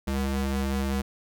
45% pulse ring-modulated tone, 135.7 Hz, C#3, 36 cents flat, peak -22 dBFS, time 0.07-1.02 s, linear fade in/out 10 ms, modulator 65.2 Hz, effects none

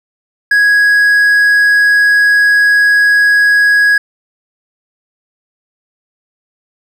triangle tone, 1661.2 Hz, G#6, in tune, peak -4 dBFS, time 0.51-3.98 s, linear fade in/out 5 ms, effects none

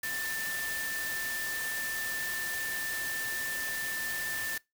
sine tone in noise, 1777 Hz, A6, 17 cents sharp, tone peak -34 dBFS, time 0.03-4.58 s, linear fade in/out 5 ms, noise white, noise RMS -38 dBFS, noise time 0.03-4.58 s, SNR +1 dB, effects noise-tail reverb RT60 0.2 s tail -23 dB re dry

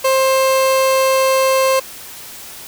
30% pulse tone, 529 Hz, C5, 19 cents sharp, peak -9 dBFS, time 0.04-1.8 s, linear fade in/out 10 ms, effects white hiss -34 dBFS RMS until 2.67 s

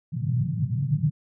pink band-pass noise, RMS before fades -25 dBFS, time 0.12-1.11 s, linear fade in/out 20 ms, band 120 to 160 Hz, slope 48 dB/octave, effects none

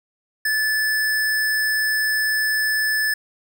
square tone, 1738 Hz, A6, 22 cents flat, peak -19 dBFS, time 0.45-3.14 s, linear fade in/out 5 ms, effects none

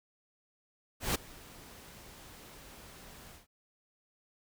pink noise with ADSR envelope, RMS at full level -29 dBFS, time 1-3.47 s, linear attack 150 ms, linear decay 10 ms, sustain -23 dB, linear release 140 ms, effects none

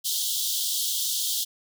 pink high-pass noise, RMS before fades -27 dBFS, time 0.04-1.45 s, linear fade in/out 20 ms, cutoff 3100 Hz, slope 96 dB/octave, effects none

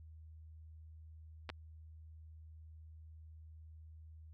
clicks, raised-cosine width 0.3 ms, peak -27 / -26 dBFS, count 2, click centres 1.492 / 1.5 s, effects added 79 Hz sine -52 dBFS peak until 4.33 s

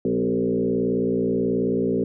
sine tone with frequency modulation, 323 Hz, E4, 35 cents flat, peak -19 dBFS, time 0.05-2.04 s, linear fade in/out 2 ms, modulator 58.6 Hz, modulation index 2.6, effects none

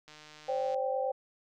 click train, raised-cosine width 0.2 ms, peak -34 dBFS, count 102, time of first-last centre 0.08-0.744 s, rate 152 Hz
sine chord, C suspended second, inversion none, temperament equal with one note detuned, 523.3 / 572.6 / 784 Hz, C5 / D5 / G5, 0 / -44 / 0 cents, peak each -31 / -36 / -34 dBFS, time 0.48-1.12 s, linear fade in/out 10 ms
effects none

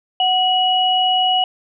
sine tone pair together, 742 / 2914 Hz, F#5 / F#7, +5 / -27 cents, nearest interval 2 octaves, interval 2368 cents, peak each -16 dBFS, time 0.2-1.44 s, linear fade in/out 2 ms, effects none

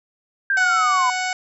sine linear sweep, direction down, 1613 to 979 Hz, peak -16 dBFS, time 0.5-1.1 s, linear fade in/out 2 ms
harmonic tone, 740 Hz, F#5, in tune, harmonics 1 / 2 / 3 / 4 / 5 / 6 / 7 / 8 / 9 / 10, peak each -25 / -27 / -27 / -36 / -39 / -36 / -35 / -38 / -40 / -35 dBFS, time 0.57-1.33 s, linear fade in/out 2 ms
effects none

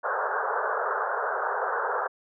white band-pass noise, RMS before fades -28 dBFS, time 0.03-2.08 s, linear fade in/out 20 ms, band 410 to 1600 Hz, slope 96 dB/octave, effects none

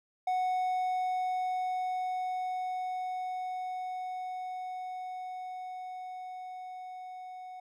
triangle tone with level ramp, 738 Hz, F#5, 5 cents flat, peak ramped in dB -25 to -40 dBFS, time 0.27-7.6 s, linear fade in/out 5 ms, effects none

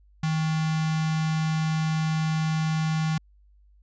square tone with notch filter, 158.1 Hz, D#3, 28 cents sharp, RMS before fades -25 dBFS, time 0.23-3.18 s, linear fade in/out 5 ms, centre 480 Hz, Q 1.6, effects added 50 Hz sine -54 dBFS peak until 3.82 s + resampled to 16000 Hz

